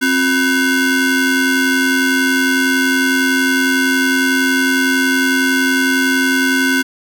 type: ring-modulated tone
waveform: 40% pulse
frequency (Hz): 622.3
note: D#5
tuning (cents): 0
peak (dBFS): -8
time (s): 0.01-6.83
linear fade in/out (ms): 20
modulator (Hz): 888
effects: none